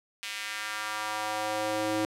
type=tone with high-pass filter sweep; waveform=square; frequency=107 Hz; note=A2; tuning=48 cents flat; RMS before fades=-32 dBFS; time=0.23-2.05 s; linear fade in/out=0 ms; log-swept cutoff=2500 to 340 Hz; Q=1.6; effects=low-pass 12000 Hz 12 dB/octave